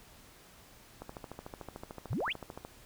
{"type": "click train", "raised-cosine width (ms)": 1, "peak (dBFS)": -28, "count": 23, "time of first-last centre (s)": [1.02, 2.65], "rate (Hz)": 13.5}
{"type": "exponential sweep", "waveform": "sine", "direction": "up", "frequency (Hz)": [80, 3672], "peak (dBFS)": -31, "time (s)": [2.1, 2.33], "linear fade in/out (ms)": 10}
{"effects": ["pink hiss -57 dBFS RMS until 2.85 s"]}